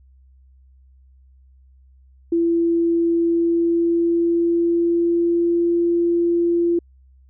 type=tone with pitch glide; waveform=sine; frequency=336.8 to 342.5 Hz; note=E4 to F4; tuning=+37 to -34 cents; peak=-15 dBFS; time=2.32-6.79 s; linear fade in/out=5 ms; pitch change=+29 cents; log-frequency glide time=3.19-5.75 s; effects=added 65 Hz sine -48 dBFS peak until 7.29 s